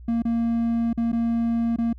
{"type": "tone with dropouts", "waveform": "triangle", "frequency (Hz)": 231.7, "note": "A#3", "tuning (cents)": -10, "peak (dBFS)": -18, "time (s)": [0.08, 1.93], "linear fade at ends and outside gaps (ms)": 5, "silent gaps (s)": [[0.222, 0.251], [0.931, 0.975], [1.119, 1.128], [1.762, 1.784]], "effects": ["added 60 Hz sine -39 dBFS peak until 1.98 s"]}